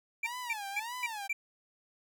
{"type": "tone bursts", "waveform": "triangle", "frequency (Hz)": 2349, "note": "D7", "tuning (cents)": 0, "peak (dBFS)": -28, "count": 5, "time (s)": [0.23, 1.33], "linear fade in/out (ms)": 5, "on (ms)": 36, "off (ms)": 230}
{"type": "tone with vibrato", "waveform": "sawtooth", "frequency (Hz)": 889, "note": "A5", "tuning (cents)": 18, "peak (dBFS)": -34, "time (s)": [0.24, 1.28], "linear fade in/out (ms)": 20, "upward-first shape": "sine", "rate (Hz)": 1.7, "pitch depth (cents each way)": 210}
{"effects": []}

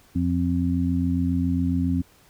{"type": "harmonic tone", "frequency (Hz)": 87.31, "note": "F2", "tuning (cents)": 0, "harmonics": [1, 2, 3], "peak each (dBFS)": [-25, -26, -23], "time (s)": [0.15, 2.02], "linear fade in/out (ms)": 10, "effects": ["pink hiss -56 dBFS RMS until 2.29 s"]}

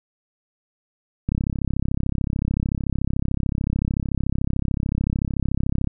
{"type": "click train", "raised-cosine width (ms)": 5, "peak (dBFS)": -10, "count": 155, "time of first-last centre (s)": [1.29, 5.873], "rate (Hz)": 33.6, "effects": []}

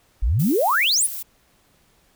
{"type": "exponential sweep", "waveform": "sine", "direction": "up", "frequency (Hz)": [43.65, 11260], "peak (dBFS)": -16, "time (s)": [0.22, 1.07], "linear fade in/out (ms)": 10}
{"type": "noise", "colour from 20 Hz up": "violet", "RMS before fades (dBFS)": -31, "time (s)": [0.39, 1.23], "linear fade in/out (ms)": 10}
{"effects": ["pink hiss -60 dBFS RMS until 2.15 s"]}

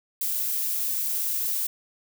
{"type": "noise", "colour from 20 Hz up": "violet", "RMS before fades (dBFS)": -27, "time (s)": [0.21, 1.67], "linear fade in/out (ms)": 5, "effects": []}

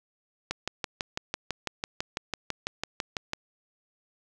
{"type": "click train", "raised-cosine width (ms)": 0.2, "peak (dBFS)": -12, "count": 18, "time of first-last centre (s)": [0.51, 3.334], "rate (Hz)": 6.02, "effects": []}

